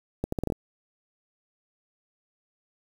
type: accelerating click train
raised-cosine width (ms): 2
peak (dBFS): -14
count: 7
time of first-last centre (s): 0.24-0.523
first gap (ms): 84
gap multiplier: 0.76
effects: 7-bit